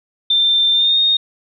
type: tone with pitch glide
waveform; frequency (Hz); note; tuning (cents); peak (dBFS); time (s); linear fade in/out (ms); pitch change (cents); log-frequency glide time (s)
sine; 3578 to 3698; A7 to A#7; +28 to -15; -11; 0.3-1.17; 5; +57; 0.72-0.99
effects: none